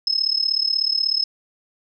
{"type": "tone with amplitude modulation", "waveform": "sine", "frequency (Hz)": 5180, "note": "E8", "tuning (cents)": -31, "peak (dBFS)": -14, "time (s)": [0.07, 1.24], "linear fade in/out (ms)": 2, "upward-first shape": "sine", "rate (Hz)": 36.4, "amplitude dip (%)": 90, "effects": []}